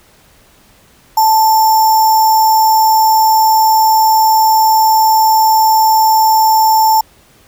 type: tone with sample-and-hold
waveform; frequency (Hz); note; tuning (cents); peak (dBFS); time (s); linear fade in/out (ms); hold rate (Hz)
sine; 880; A5; 0; -6; 1.17-7.01; 5; 6300
effects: pink hiss -47 dBFS RMS until 7.47 s